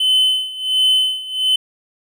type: tone with tremolo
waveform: triangle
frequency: 3042 Hz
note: F#7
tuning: 47 cents sharp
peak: -9 dBFS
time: 0-1.56 s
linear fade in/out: 5 ms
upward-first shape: sine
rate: 1.4 Hz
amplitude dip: 85%
effects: none